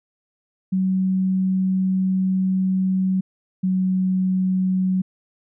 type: tone pair in turn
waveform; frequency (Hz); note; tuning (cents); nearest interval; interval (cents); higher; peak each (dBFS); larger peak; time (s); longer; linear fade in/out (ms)
sine; 188.1 / 186.48; F#3 / F#3; +29 / +14; unison; 15; first; -17; neither; 0.72-3.21 / 3.63-5.02; first; 10
effects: none